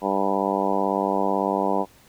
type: harmonic tone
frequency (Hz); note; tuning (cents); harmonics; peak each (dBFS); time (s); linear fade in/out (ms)
98; G2; 0; 2 / 3 / 4 / 5 / 6 / 7 / 8 / 9 / 10; -29 / -29 / -29 / -29 / -29 / -29 / -29 / -29 / -29; 0.01-1.86; 50
effects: pink hiss -54 dBFS RMS until 2.08 s